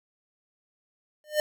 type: tone with exponential growth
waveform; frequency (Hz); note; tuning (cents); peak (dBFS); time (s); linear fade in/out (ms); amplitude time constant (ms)
square; 605; D#5; -49; -19; 1.24-1.4; 1; 33
effects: none